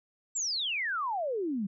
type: exponential sweep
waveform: sine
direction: down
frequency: 7720 to 186.1 Hz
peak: -29 dBFS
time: 0.35-1.67 s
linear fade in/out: 10 ms
effects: none